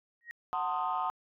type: tone with exponential growth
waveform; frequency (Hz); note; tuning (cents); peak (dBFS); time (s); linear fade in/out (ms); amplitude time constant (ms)
sine; 1883; A#6; +17; -35; 0.21-0.31; 0; 21
type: chord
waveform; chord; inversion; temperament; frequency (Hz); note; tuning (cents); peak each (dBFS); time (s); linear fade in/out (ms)
sine; F# diminished seventh; none; equal with one note detuned; 740 / 895.4 / 1046.5 / 1244.5; F#5 / A5 / C6 / Eb6; 0 / +30 / 0 / 0; -34; 0.53-1.1; 0
effects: tanh soft clip ceiling -23 dBFS